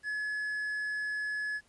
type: tone with quantisation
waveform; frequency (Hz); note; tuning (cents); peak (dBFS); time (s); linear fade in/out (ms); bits
triangle; 1702; G#6; +42; -30; 0.03-1.61; 50; 10
effects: pink hiss -66 dBFS RMS until 1.68 s + resampled to 24000 Hz